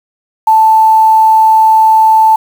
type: tone with quantisation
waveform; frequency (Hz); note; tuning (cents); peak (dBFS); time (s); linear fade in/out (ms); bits
sine; 880; A5; 0; -3; 0.47-2.36; 5; 5
effects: none